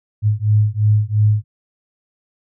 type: beating tone pair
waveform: sine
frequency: 104.6 / 107.5 Hz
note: G#2 / A2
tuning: +13 / -40 cents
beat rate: 2.9 Hz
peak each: -15 dBFS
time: 0.22-1.44 s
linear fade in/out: 50 ms
effects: none